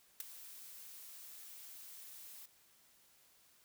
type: noise with ADSR envelope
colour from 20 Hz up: blue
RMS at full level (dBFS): -38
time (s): 0.2-2.46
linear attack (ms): 3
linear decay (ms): 13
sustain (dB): -15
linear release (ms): 7
effects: white hiss -68 dBFS RMS until 3.64 s